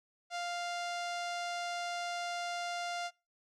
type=tone with low-pass filter; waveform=sawtooth; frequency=698.5 Hz; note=F5; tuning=in tune; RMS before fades=-38 dBFS; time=0.3-3.11 s; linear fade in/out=50 ms; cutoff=6000 Hz; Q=1.2; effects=noise-tail reverb RT60 0.3 s tail -25 dB re dry